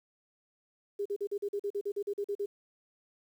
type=tone bursts; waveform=sine; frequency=405.3 Hz; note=G#4; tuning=42 cents flat; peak=-30 dBFS; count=14; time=0.99-2.46 s; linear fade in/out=10 ms; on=66 ms; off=42 ms; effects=10-bit